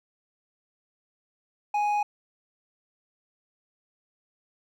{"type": "tone with hard clipping", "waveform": "sine", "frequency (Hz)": 830.6, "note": "G#5", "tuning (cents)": 0, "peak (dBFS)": -24, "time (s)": [1.74, 2.03], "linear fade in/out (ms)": 5, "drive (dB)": 5, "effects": []}